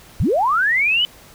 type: linear sweep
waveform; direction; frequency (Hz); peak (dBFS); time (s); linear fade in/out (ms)
sine; up; 55 to 3046; -14; 0.2-1.05; 0
effects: pink hiss -45 dBFS RMS until 1.34 s